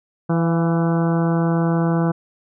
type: harmonic tone with a mistuned harmonic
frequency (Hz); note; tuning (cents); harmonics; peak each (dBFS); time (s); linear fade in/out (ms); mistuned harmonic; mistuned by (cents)
166.4; E3; +17; 1 / 2 / 3 / 4 / 5 / 6 / 7 / 8 / 9; -17 / -23 / -27 / -29 / -31 / -33 / -34 / -35 / -36; 0.29-2.12; 10; 4; +36
effects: none